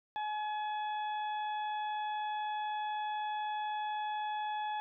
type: harmonic tone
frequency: 848 Hz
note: G#5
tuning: 36 cents sharp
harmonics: 1 / 2 / 3 / 4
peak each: -34 / -46 / -52 / -49 dBFS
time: 0.16-4.8 s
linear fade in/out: 0 ms
effects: none